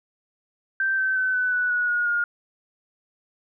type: tone with pitch steps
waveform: sine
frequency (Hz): 1562 / 1541.4 / 1521 / 1501 / 1481.2 / 1461.6 / 1442.3 / 1423.3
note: G6 / G6 / F#6 / F#6 / F#6 / F#6 / F#6 / F6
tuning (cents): -7 / -30 / +47 / +24 / +1 / -22 / -45 / +32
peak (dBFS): -20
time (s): 0.8-2.24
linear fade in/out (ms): 2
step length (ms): 180
effects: none